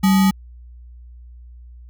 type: tone with sample-and-hold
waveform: sine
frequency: 192.2 Hz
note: G3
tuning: 34 cents flat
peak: -11 dBFS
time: 0.03-0.31 s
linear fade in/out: 10 ms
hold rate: 1050 Hz
effects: added 60 Hz sine -38 dBFS peak until 1.89 s